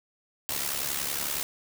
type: noise with amplitude modulation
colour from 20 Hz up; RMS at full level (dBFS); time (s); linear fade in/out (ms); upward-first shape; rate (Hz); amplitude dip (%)
white; -28; 0.49-1.43; 0; sine; 70.8; 65
effects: none